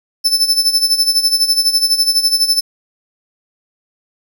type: tone with tremolo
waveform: 40% pulse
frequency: 5274 Hz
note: E8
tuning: in tune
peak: -7 dBFS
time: 0.24-2.61 s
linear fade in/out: 20 ms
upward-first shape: sine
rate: 12 Hz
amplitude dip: 75%
effects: 8-bit